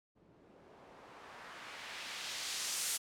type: noise with low-pass filter sweep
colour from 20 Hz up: blue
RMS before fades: -44 dBFS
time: 0.15-2.98 s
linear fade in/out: 20 ms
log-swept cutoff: 250 to 9400 Hz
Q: 0.9
effects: none